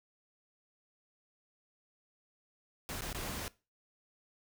pink noise with dropouts, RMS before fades -40 dBFS, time 2.89-3.48 s, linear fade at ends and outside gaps 0 ms, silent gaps 3.008-3.02 / 3.129-3.147 s, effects noise-tail reverb RT60 0.3 s tail -21 dB re dry

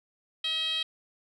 10% pulse tone with band-pass filter, 640 Hz, D#5, 49 cents sharp, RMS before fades -30 dBFS, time 0.44-0.83 s, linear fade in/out 5 ms, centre 3500 Hz, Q 9.1, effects none

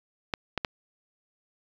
clicks, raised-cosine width 0.3 ms, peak -11 dBFS, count 3, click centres 0.338 / 0.577 / 0.648 s, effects resampled to 16000 Hz + 8-bit

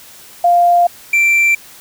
sine / triangle tone pair in turn, 698.5 / 2349 Hz, F5 / D7, 0 / 0 cents, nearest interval octave + major sixth, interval 2100 cents, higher second, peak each -7 dBFS, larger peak neither, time 0.44-0.87 / 1.13-1.55 s, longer first, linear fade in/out 5 ms, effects white hiss -39 dBFS RMS until 1.8 s

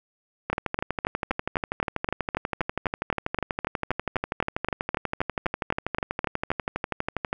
two click trains, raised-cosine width 0.5 ms, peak -11 / -9 dBFS, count 85 / 24, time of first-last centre 0.5-7.329 / 0.53-6.504 s, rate 12.3 / 3.85 Hz, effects none

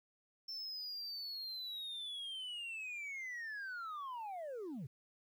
sine linear sweep, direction down, 5370 to 111.5 Hz, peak -39 dBFS, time 0.48-4.87 s, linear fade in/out 10 ms, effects tanh soft clip ceiling -41 dBFS + 12-bit

